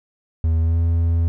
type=tone with pitch glide; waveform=triangle; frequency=81.1 to 83.62 Hz; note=E2 to E2; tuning=-28 to +25 cents; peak=-13 dBFS; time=0.44-1.28 s; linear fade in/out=0 ms; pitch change=+53 cents; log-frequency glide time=0.58-0.79 s; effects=none